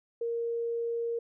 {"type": "tone", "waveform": "sine", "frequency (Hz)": 466.2, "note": "A#4", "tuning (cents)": 0, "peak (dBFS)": -29, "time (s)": [0.21, 1.19], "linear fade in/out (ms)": 5, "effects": []}